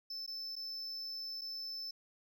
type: tone with dropouts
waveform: triangle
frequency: 5274 Hz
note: E8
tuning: in tune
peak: -39 dBFS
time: 0.1-1.91 s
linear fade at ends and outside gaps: 5 ms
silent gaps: 0.264-0.276 / 0.556-0.563 / 1.412-1.416 s
effects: none